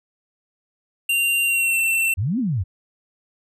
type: tone with pitch glide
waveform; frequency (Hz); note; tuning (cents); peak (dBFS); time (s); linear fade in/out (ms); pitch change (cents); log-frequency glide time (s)
square; 2775 to 2693; F7 to E7; -12 to +36; -18; 1.09-2.14; 5; -52; 1.45-1.78
type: exponential two-way sweep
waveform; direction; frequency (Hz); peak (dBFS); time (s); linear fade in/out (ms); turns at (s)
sine; up then down; 81.8 to 276.1 to 81.8; -19; 2.17-2.64; 20; 2.39
effects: none